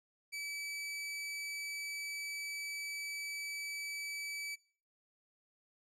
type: tone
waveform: sawtooth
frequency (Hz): 2300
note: D7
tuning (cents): -37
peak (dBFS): -36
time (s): 0.32-4.56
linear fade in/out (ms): 20
effects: noise-tail reverb RT60 0.5 s tail -23 dB re dry + low-pass 11000 Hz 12 dB/octave